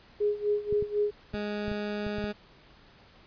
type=tone with tremolo; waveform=sine; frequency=415.3 Hz; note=G#4; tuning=in tune; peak=-22 dBFS; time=0.2-1.11 s; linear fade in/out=10 ms; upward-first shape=sine; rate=4 Hz; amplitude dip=85%
type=clicks; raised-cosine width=5 ms; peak=-25 dBFS; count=8; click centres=0.726 / 0.825 / 1.341 / 1.681 / 1.716 / 2.066 / 2.185 / 2.241 s
type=tone; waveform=20% pulse; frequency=207.7 Hz; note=G#3; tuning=in tune; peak=-26 dBFS; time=1.33-2.33 s; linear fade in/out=20 ms
effects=pink hiss -56 dBFS RMS until 3.26 s + resampled to 11025 Hz